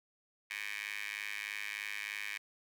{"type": "tone with high-pass filter", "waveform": "15% pulse", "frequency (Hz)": 103.2, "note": "G#2", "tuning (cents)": -10, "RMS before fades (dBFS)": -41, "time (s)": [0.5, 2.38], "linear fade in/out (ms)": 10, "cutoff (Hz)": 2100, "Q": 8, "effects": []}